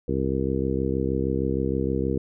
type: harmonic tone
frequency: 66.4 Hz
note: C2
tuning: 26 cents sharp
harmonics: 1 / 2 / 3 / 4 / 5 / 6 / 7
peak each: -30 / -30 / -30 / -30 / -30 / -30 / -30 dBFS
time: 0.08-2.18 s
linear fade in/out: 5 ms
effects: none